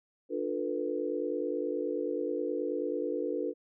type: chord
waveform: sine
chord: B half-diminished seventh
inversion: first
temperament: just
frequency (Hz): 296.3 / 355.6 / 444.5 / 493.9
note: D4 / F4 / A4 / B4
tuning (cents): +15 / +31 / +18 / 0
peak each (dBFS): -36 / -36 / -35 / -35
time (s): 0.29-3.54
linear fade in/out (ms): 50
effects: none